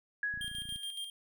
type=tone with exponential decay; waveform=sine; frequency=1670 Hz; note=G#6; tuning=9 cents sharp; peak=-29 dBFS; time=0.23-0.92 s; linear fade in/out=2 ms; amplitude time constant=150 ms
type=click train; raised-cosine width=5 ms; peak=-38 dBFS; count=13; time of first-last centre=0.34-0.76 s; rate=28.6 Hz
type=tone with tremolo; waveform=square; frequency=3200 Hz; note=G7; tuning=35 cents sharp; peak=-37 dBFS; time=0.41-1.1 s; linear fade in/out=2 ms; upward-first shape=square; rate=7.1 Hz; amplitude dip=50%
effects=none